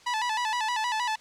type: tone with vibrato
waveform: sawtooth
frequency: 923 Hz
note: A#5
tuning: 17 cents flat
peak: -22 dBFS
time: 0.06-1.16 s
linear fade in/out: 10 ms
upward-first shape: square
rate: 6.4 Hz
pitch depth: 100 cents each way
effects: white hiss -54 dBFS RMS until 1.2 s + low-pass 6000 Hz 12 dB/octave